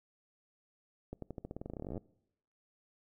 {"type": "accelerating click train", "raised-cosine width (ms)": 2, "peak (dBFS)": -28, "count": 24, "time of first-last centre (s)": [1.13, 1.978], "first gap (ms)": 93, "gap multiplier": 0.9, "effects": ["noise-tail reverb RT60 0.8 s tail -23 dB re dry"]}